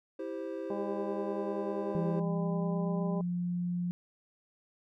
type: chord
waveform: triangle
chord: C major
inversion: first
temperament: just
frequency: 327 / 392.4 / 523.3 Hz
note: E4 / G4 / C5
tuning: -14 / +2 / 0 cents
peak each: -38 dBFS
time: 0.19-2.2 s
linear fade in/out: 5 ms
type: harmonic tone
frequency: 201.3 Hz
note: G3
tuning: 46 cents sharp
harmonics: 1 / 2 / 3 / 4 / 5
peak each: -39 / -38 / -40 / -45 / -45 dBFS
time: 0.7-3.21 s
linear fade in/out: 2 ms
type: tone with pitch glide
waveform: sine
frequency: 169.2 to 176.28 Hz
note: E3 to F3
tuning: +45 to +16 cents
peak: -30 dBFS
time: 1.95-3.91 s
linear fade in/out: 0 ms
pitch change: +71 cents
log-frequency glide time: 2.31-3.21 s
effects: none